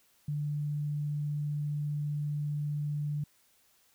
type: tone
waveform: sine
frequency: 147.5 Hz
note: D3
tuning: 8 cents sharp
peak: -30 dBFS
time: 0.28-3.24 s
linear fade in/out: 5 ms
effects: white hiss -67 dBFS RMS until 3.94 s